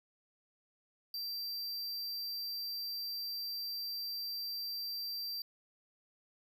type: tone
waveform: square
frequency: 4700 Hz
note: D8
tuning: 1 cent sharp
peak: -38 dBFS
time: 1.14-5.42 s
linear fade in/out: 2 ms
effects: 13-bit